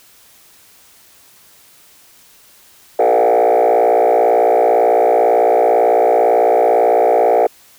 sine tone with frequency modulation, 592 Hz, D5, 14 cents sharp, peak -7 dBFS, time 2.99-7.47 s, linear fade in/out 5 ms, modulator 58 Hz, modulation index 3.3, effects tanh soft clip ceiling -7 dBFS + white hiss -47 dBFS RMS until 7.78 s

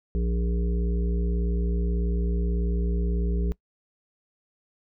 harmonic tone, 58.3 Hz, A#1, 1 cent sharp, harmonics 1 / 3 / 5 / 7 / 8, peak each -23 / -30 / -40 / -36 / -43 dBFS, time 0.15-3.52 s, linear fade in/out 0 ms, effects noise-tail reverb RT60 0.1 s tail -22 dB re dry

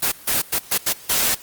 white noise bursts at uneven times, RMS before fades -19 dBFS, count 6, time 0.02-0.12 / 0.27-0.42 / 0.52-0.59 / 0.71-0.78 / 0.86-0.93 / 1.09-1.35 s, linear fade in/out 10 ms, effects white hiss -42 dBFS RMS until 1.42 s + Opus 24 kbps

